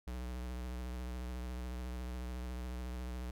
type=tone with vibrato; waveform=square; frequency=61.74 Hz; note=B1; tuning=in tune; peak=-40 dBFS; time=0.07-3.31 s; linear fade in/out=5 ms; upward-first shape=sine; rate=14 Hz; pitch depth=49 cents each way; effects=none